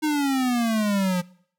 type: exponential sweep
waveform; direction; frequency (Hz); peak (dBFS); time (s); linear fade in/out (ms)
square; down; 311.1 to 176; -21; 0.02-1.22; 20
effects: noise-tail reverb RT60 0.6 s tail -22 dB re dry